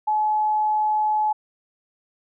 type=tone; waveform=sine; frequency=854 Hz; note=G#5; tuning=48 cents sharp; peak=-18 dBFS; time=0.07-1.33 s; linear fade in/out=10 ms; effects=none